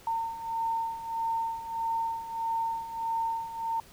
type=beating tone pair; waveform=sine; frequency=909 / 910.6 Hz; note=A#5 / A#5; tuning=-44 / -41 cents; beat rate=1.6 Hz; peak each=-35 / -30 dBFS; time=0.07-3.8 s; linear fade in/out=2 ms; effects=pink hiss -54 dBFS RMS until 3.92 s

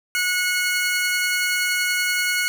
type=tone pair together; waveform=sawtooth; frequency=1459.5 / 2184 Hz; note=F#6 / C#7; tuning=-24 / -26 cents; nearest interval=perfect fifth; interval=698 cents; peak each=-19 dBFS; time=0.15-2.48 s; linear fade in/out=0 ms; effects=none

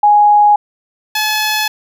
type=tone pair in turn; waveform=sine / 10% pulse; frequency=830.6 / 856.9 Hz; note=G#5 / A5; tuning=0 / -46 cents; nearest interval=minor second; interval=54 cents; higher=second; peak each=-5 dBFS; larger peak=neither; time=0.03-0.56 / 1.15-1.68 s; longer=neither; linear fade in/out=5 ms; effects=none

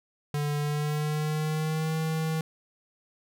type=tone with pitch glide; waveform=square; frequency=146.83 to 159.2 Hz; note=D3 to D#3; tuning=0 to +40 cents; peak=-27 dBFS; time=0.34-2.41 s; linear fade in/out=2 ms; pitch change=+140 cents; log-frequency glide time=0.58-1.96 s; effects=none

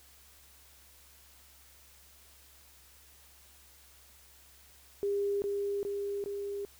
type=tone with echo; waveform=sine; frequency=402.7 Hz; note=G4; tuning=47 cents sharp; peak=-28 dBFS; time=5.03-5.42 s; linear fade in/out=0 ms; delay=410 ms; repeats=3; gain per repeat=-2 dB; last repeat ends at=6.65 s; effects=added 68 Hz sine -63 dBFS peak until 6.79 s + white hiss -59 dBFS RMS until 6.79 s

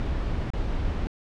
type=noise with dropouts; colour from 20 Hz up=brown; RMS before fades=-27 dBFS; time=0-1.07 s; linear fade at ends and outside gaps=0 ms; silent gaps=0.503-0.535 s; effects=low-pass 4000 Hz 12 dB/octave

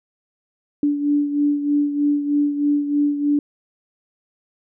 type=beating tone pair; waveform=sine; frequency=290 / 293.2 Hz; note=D4 / D4; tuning=-22 / -3 cents; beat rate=3.2 Hz; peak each=-17 / -24 dBFS; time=0.83-3.39 s; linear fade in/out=2 ms; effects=none

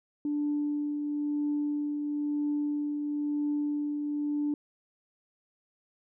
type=tone with tremolo; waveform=sine; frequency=293.7 Hz; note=D4; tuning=in tune; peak=-25 dBFS; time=0.25-4.54 s; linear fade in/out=2 ms; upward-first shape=triangle; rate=1 Hz; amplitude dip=40%; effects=tanh soft clip ceiling -22 dBFS

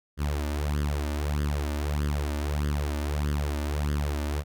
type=tone with flanger; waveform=sawtooth; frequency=73.3 Hz; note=D2; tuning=3 cents flat; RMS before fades=-28 dBFS; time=0.17-4.44 s; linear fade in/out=50 ms; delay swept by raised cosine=0.61 to 3.41 ms; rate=1.6 Hz; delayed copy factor=+0.75; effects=none

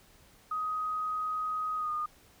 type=tone with pitch glide; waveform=sine; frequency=1255 to 1223.5 Hz; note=D#6 to D#6; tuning=+15 to -29 cents; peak=-30 dBFS; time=0.51-2.06 s; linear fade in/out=5 ms; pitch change=-44 cents; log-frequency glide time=1.77-1.91 s; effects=pink hiss -60 dBFS RMS until 2.4 s

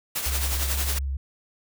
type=noise with tremolo; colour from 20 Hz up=white; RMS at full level=-26 dBFS; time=0.15-0.99 s; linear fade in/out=10 ms; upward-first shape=triangle; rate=11 Hz; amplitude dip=60%
type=tone with vibrato; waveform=sine; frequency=68 Hz; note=C#2; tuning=33 cents flat; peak=-25 dBFS; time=0.26-1.17 s; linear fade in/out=5 ms; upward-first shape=sine; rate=6.7 Hz; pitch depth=17 cents each way
effects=none

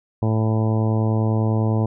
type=harmonic tone; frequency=110 Hz; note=A2; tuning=in tune; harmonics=1 / 2 / 3 / 4 / 5 / 6 / 7 / 8 / 9; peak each=-18 / -24 / -28 / -30 / -32 / -34 / -35 / -36 / -37 dBFS; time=0.22-1.86 s; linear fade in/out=5 ms; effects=none

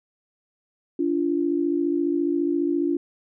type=tone pair together; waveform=sine; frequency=288.8 / 343.4 Hz; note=D4 / F4; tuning=-29 / -29 cents; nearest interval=minor third; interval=300 cents; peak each=-23 dBFS; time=0.99-2.97 s; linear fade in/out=5 ms; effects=none

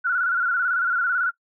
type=tone with vibrato; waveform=sine; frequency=1434 Hz; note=F6; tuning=45 cents sharp; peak=-19 dBFS; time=0.04-1.31 s; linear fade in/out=20 ms; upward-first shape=square; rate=18 Hz; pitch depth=60 cents each way; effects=noise-tail reverb RT60 0.1 s tail -23 dB re dry

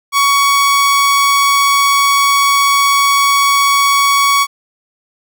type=tone; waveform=sawtooth; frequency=1121 Hz; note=C#6; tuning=19 cents sharp; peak=-5 dBFS; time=0.12-4.47 s; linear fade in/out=50 ms; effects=none

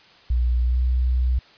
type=tone with pitch glide; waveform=sine; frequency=60.5 to 62.49 Hz; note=B1 to B1; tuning=-35 to +21 cents; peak=-17 dBFS; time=0.3-1.39 s; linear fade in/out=5 ms; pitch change=+56 cents; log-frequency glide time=0.63-0.78 s; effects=white hiss -51 dBFS RMS until 1.57 s + resampled to 11025 Hz

